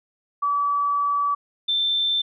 sine tone pair in turn, 1148 / 3555 Hz, D6 / A7, -40 / +17 cents, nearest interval octave + minor sixth, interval 1957 cents, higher second, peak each -19 dBFS, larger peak neither, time 0.42-1.35 / 1.68-2.22 s, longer first, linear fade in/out 10 ms, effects none

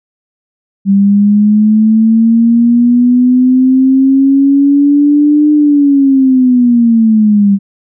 sine linear two-way sweep, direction up then down, 195.6 to 300.6 to 195.6 Hz, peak -4 dBFS, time 0.85-7.59 s, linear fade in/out 50 ms, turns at 5.52 s, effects none

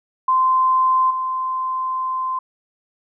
sine tone with level steps, 1037 Hz, C6, 16 cents flat, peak -13 / -20 dBFS, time 0.28-2.39 s, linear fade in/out 5 ms, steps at 1.1 s, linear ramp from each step 10 ms, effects none

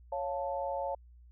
sine chord, Db augmented, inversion none, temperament equal, 554.4 / 698.5 / 880 Hz, Db5 / F5 / A5, 0 / 0 / 0 cents, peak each -35 / -38 / -37 dBFS, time 0.12-0.95 s, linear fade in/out 5 ms, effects added 60 Hz sine -53 dBFS peak until 1.31 s

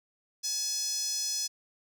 sawtooth tone with high-pass filter, 850 Hz, G#5, 40 cents sharp, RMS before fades -32 dBFS, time 0.43-1.48 s, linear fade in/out 20 ms, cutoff 5500 Hz, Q 7.8, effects none

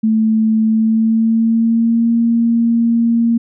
sine tone with pitch glide, 220 to 232 Hz, A3 to A#3, 0 to -8 cents, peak -10 dBFS, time 0.03-3.38 s, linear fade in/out 10 ms, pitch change +92 cents, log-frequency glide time 0.65-2.12 s, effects none

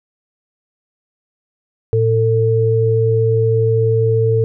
sine tone pair together, 113.01 / 447.9 Hz, A2 / A4, +47 / +31 cents, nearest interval 2 octaves, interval 2384 cents, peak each -14 dBFS, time 1.93-4.44 s, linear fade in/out 0 ms, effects none

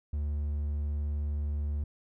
triangle tone, 73.42 Hz, D2, in tune, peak -27 dBFS, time 0.13-1.84 s, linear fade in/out 5 ms, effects none

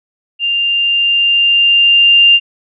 sine tone with level ramp, 2794 Hz, F7, in tune, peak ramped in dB -12 to -3 dBFS, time 0.39-2.4 s, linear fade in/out 50 ms, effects none

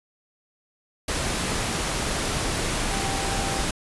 sine tone in noise, 784 Hz, G5, in tune, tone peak -32 dBFS, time 2.91-3.64 s, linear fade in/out 5 ms, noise pink, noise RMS -26 dBFS, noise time 1.08-3.71 s, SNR -9 dB, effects resampled to 24000 Hz

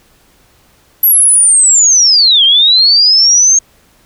sine linear two-way sweep, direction down then up, 11830 to 3110 to 6480 Hz, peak -4 dBFS, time 1.03-3.59 s, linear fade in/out 5 ms, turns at 2.44 s, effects pink hiss -49 dBFS RMS until 4.05 s

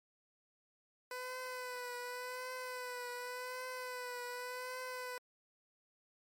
15% pulse tone with vibrato, 500 Hz, B4, 21 cents sharp, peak -35 dBFS, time 1.11-5.18 s, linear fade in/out 2 ms, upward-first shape triangle, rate 0.88 Hz, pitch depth 40 cents each way, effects MP3 64 kbps

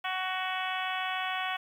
harmonic tone, 372.8 Hz, F#4, 13 cents sharp, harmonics 2 / 3 / 4 / 5 / 6 / 7 / 8 / 9, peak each -35 / -37 / -38 / -39 / -40 / -40 / -41 / -42 dBFS, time 0.04-1.57 s, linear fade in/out 10 ms, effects 10-bit

